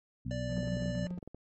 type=harmonic tone; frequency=61.7 Hz; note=B1; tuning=1 cent flat; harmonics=1 / 2 / 3 / 4; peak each=-42 / -36 / -41 / -41 dBFS; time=0.25-1.06 s; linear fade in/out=10 ms
type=tone; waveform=square; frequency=586 Hz; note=D5; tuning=4 cents flat; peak=-39 dBFS; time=0.31-1.07 s; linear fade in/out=0 ms
type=tone with tremolo; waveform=triangle; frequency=178.2 Hz; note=F3; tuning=35 cents sharp; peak=-32 dBFS; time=0.49-1.19 s; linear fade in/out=5 ms; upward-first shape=square; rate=13 Hz; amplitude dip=45%
type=clicks; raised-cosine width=2 ms; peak=-32 dBFS; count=12; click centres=0.579 / 0.631 / 0.674 / 0.77 / 0.823 / 0.858 / 1.069 / 1.11 / 1.177 / 1.228 / 1.276 / 1.346 s
effects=MP3 32 kbps